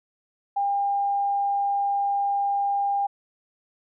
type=tone; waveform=sine; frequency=802 Hz; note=G5; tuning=39 cents sharp; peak=-21 dBFS; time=0.56-3.07 s; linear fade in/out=10 ms; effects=none